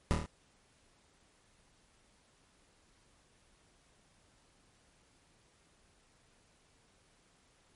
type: noise with echo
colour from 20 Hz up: brown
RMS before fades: -27 dBFS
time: 0.11-0.13 s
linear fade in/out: 0 ms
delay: 26 ms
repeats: 5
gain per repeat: -3 dB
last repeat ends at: 0.26 s
effects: pink hiss -68 dBFS RMS until 7.75 s + MP3 48 kbps